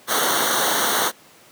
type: noise with comb filter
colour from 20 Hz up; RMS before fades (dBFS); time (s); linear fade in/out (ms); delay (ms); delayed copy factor
pink; -20; 0.07-1.12; 50; 0.4; -0.9
effects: pink hiss -49 dBFS RMS until 1.51 s + high-pass 200 Hz 12 dB/octave